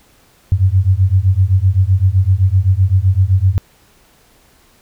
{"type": "beating tone pair", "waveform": "sine", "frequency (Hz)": [90.9, 98.7], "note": ["F#2", "G2"], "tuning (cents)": [-30, 12], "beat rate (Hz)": 7.8, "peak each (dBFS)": -12, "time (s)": [0.52, 3.58], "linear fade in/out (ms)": 0, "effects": ["pink hiss -51 dBFS RMS until 4.81 s"]}